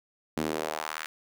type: tone with high-pass filter sweep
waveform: sawtooth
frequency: 77.78 Hz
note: D#2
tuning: in tune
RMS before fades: -33 dBFS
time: 0.37-1.06 s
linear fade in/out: 0 ms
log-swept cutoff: 230 to 1700 Hz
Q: 1.6
effects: none